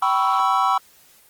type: chord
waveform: triangle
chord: C# half-diminished seventh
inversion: second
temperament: equal with one note detuned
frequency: 771.9 / 987.8 / 1108.7 / 1318.5 Hz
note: G5 / B5 / C#6 / E6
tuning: -27 / 0 / 0 / 0 cents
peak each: -20 dBFS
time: 0.02-0.78 s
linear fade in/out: 5 ms
effects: white hiss -53 dBFS RMS until 1.29 s + Opus 24 kbps

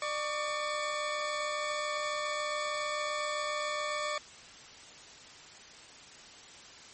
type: tone pair together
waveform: 20% pulse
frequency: 599.1 / 1131 Hz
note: D5 / C#6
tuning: +34 / +34 cents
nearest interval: major seventh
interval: 1100 cents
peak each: -29 / -31 dBFS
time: 0.02-4.18 s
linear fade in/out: 2 ms
effects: white hiss -51 dBFS RMS until 6.93 s + MP3 32 kbps

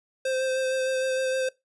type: tone with vibrato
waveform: square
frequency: 522 Hz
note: C5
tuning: 4 cents flat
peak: -25 dBFS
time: 0.25-1.49 s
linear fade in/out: 5 ms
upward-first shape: sine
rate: 6.5 Hz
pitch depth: 16 cents each way
effects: noise-tail reverb RT60 0.2 s tail -21 dB re dry + resampled to 24000 Hz

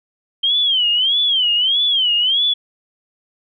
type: tone with vibrato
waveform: sine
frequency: 3136 Hz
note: G7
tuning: in tune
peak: -13 dBFS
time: 0.43-2.54 s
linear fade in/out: 10 ms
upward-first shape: sine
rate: 1.6 Hz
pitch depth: 170 cents each way
effects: none

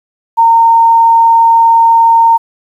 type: tone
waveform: sine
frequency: 917 Hz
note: A#5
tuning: 29 cents flat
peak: -3 dBFS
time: 0.37-2.38 s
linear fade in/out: 20 ms
effects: 7-bit

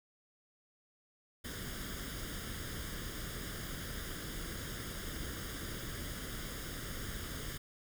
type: noise with comb filter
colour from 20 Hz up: pink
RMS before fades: -42 dBFS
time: 1.44-7.58 s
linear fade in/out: 10 ms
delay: 0.59 ms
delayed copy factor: +0.7
effects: none

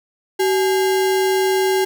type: tone with sample-and-hold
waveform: sine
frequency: 379.8 Hz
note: F#4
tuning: 45 cents sharp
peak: -14 dBFS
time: 0.39-1.85 s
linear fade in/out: 10 ms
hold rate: 1225 Hz
effects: none

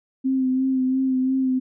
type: tone with vibrato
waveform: sine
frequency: 261.1 Hz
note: C4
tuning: 3 cents flat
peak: -18 dBFS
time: 0.24-1.6 s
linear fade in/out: 20 ms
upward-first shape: sine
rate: 2.9 Hz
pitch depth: 26 cents each way
effects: none

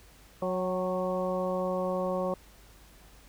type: harmonic tone with a mistuned harmonic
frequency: 183.6 Hz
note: F#3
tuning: 13 cents flat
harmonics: 1 / 2 / 3 / 4 / 5 / 6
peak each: -34 / -36 / -30 / -39 / -41 / -38 dBFS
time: 0.42-2.34 s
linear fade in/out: 2 ms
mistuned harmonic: 4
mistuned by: +36 cents
effects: added 50 Hz sine -56 dBFS peak until 3.28 s + pink hiss -57 dBFS RMS until 3.28 s

